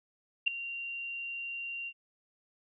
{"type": "tone with ADSR envelope", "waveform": "sine", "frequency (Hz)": 2766, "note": "F7", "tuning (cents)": -17, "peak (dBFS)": -20, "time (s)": [0.46, 1.93], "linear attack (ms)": 17, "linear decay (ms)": 3, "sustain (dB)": -16, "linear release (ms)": 57, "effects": []}